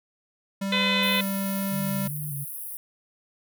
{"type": "tone", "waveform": "square", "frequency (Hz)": 196, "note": "G3", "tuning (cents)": 0, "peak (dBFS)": -27, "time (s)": [0.61, 2.08], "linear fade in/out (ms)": 10}
{"type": "harmonic tone", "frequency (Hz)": 506, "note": "B4", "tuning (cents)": 42, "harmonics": [1, 2, 3, 4, 5, 6, 7, 8], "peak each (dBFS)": [-33, -31, -35, -29, -28, -32, -27, -33], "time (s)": [0.72, 1.21], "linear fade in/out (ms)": 5}
{"type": "high-pass noise", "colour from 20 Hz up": "pink", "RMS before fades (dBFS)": -36, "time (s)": [1.03, 2.77], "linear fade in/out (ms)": 0, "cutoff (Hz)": 9700, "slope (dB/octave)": 96}
{"type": "tone with vibrato", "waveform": "sine", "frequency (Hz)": 145, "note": "D3", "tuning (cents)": -22, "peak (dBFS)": -31, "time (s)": [1.71, 2.45], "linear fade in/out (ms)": 20, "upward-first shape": "square", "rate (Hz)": 2.5, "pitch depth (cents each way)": 56}
{"effects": []}